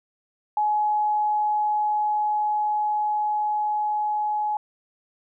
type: tone with level ramp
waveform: sine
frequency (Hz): 844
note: G#5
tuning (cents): +28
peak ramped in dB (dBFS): -19 to -22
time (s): 0.57-4.57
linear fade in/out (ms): 2
effects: none